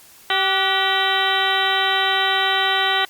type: harmonic tone with a mistuned harmonic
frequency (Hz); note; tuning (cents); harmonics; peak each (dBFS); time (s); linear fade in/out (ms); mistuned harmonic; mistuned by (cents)
386.3; G4; -25; 1 / 2 / 3 / 4 / 5 / 6 / 7 / 8 / 9 / 10; -29 / -23 / -26 / -24 / -23 / -31 / -32 / -24 / -30 / -25; 0.3-3.05; 2; 4; -75
effects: white hiss -47 dBFS RMS until 3.09 s + Opus 48 kbps